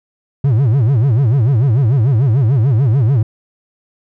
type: tone with vibrato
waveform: triangle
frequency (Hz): 123.47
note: B2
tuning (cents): 0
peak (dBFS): -7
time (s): 0.44-3.23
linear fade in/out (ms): 5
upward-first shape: sine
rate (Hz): 6.8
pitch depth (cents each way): 270
effects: none